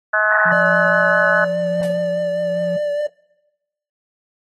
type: harmonic tone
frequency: 213 Hz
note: G#3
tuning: 44 cents sharp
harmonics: 3 / 4 / 5 / 6 / 7 / 8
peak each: -21 / -27 / -25 / -23 / -16 / -19 dBFS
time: 0.13-1.45 s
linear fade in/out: 10 ms
type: tone with tremolo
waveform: triangle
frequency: 174.61 Hz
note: F3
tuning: in tune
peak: -20 dBFS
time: 0.45-2.77 s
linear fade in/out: 10 ms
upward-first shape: triangle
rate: 0.93 Hz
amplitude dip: 60%
type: tone with vibrato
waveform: triangle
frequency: 587.3 Hz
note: D5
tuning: in tune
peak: -16 dBFS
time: 0.52-3.07 s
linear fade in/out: 5 ms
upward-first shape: triangle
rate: 4.9 Hz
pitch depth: 30 cents each way
type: noise with exponential decay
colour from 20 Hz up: white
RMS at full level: -35 dBFS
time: 1.83-2.05 s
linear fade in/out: 0 ms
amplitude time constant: 46 ms
effects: noise-tail reverb RT60 1.0 s tail -24 dB re dry + AAC 32 kbps